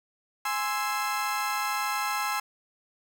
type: chord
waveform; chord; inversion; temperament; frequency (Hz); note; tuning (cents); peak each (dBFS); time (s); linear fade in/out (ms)
30% pulse; Ab augmented; none; equal; 830.6 / 1046.5 / 1318.5; Ab5 / C6 / E6; 0 / 0 / 0; -29; 0.45-2.4; 5
effects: none